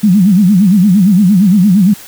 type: tone with vibrato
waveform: sine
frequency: 193.6 Hz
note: G3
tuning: 21 cents flat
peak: -4 dBFS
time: 0.03-1.94 s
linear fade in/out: 10 ms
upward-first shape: sine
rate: 8.7 Hz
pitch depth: 190 cents each way
effects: white hiss -33 dBFS RMS until 2.07 s